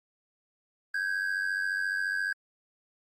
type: ring-modulated tone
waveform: triangle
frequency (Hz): 1600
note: G6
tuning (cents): +35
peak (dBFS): -23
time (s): 0.94-2.33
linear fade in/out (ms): 5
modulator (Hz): 47.2
effects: Opus 32 kbps